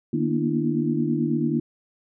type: tone cluster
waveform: sine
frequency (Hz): 152.7 / 232.1 / 241.2 / 296 / 334.9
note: D#3 / A#3 / B3 / D4 / E4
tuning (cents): -32 / -7 / -41 / +14 / +27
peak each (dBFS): -27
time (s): 0.13-1.6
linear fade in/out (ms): 5
effects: none